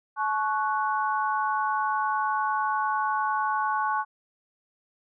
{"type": "chord", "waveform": "sine", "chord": "F# minor", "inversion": "first", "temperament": "equal with one note detuned", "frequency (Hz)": [859.9, 1108.7, 1480], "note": ["A5", "C#6", "F#6"], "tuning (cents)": [-40, 0, 0], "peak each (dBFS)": [-27, -27, -31], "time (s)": [0.16, 4.05], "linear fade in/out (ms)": 50, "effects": []}